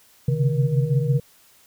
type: tone cluster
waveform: sine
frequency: 131.9 / 137.8 / 153.6 / 475.6 Hz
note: C3 / C#3 / D#3 / A#4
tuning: +14 / -10 / -22 / +35 cents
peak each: -22 / -22 / -23 / -29 dBFS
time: 0.28-1.2 s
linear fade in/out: 5 ms
effects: white hiss -55 dBFS RMS until 1.66 s